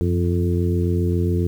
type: harmonic tone with a mistuned harmonic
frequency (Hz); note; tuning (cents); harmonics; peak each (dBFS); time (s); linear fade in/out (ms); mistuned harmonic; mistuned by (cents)
87.31; F2; 0; 1 / 2 / 3 / 4 / 5; -19 / -24 / -28 / -25 / -29; 0.01-1.47; 0; 1; +67
effects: 8-bit